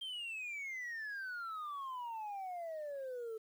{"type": "exponential sweep", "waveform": "sine", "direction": "down", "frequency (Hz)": [3196, 434.2], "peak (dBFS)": -38, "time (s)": [0.01, 3.38], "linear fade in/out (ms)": 10, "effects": ["tanh soft clip ceiling -39 dBFS", "11-bit"]}